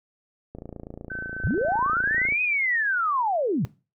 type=click train; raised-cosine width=2 ms; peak=-24 dBFS; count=51; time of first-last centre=0.55-2.323 s; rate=28.2 Hz
type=tone with tremolo; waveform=sine; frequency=1532 Hz; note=G6; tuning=40 cents flat; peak=-30 dBFS; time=1.1-2.27 s; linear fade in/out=5 ms; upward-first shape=triangle; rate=3.8 Hz; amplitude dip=30%
type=linear two-way sweep; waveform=sine; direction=up then down; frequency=54.5 to 2527 to 112.5 Hz; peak=-21 dBFS; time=1.44-3.65 s; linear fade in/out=0 ms; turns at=2.42 s
effects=noise-tail reverb RT60 0.3 s tail -18 dB re dry